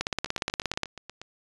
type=two click trains; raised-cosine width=0.2 ms; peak=-9 / -22 dBFS; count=15 / 9; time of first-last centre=0.01-0.834 / 0.26-1.216 s; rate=17 / 8.37 Hz; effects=resampled to 22050 Hz